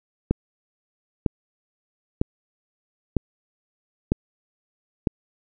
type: click train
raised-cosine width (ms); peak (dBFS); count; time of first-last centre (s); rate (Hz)
3; -6; 6; 0.31-5.072; 1.05
effects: none